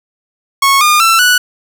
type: tone with pitch steps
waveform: sawtooth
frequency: 1100 / 1213.5 / 1338.7 / 1476.8 Hz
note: C#6 / D#6 / E6 / F#6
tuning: -14 / -44 / +26 / -4 cents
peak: -3 dBFS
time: 0.62-1.38 s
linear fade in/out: 5 ms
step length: 190 ms
effects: none